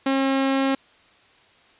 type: tone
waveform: sawtooth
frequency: 269.8 Hz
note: C#4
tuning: 47 cents flat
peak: -15 dBFS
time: 0.06-0.75 s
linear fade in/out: 5 ms
effects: white hiss -55 dBFS RMS until 1.79 s + resampled to 8000 Hz